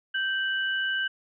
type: tone pair together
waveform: sine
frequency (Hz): 1561.7 / 2960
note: G6 / F#7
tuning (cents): -7 / 0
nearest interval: major seventh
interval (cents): 1107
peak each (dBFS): -26 / -31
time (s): 0.14-1.08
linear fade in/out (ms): 10
effects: none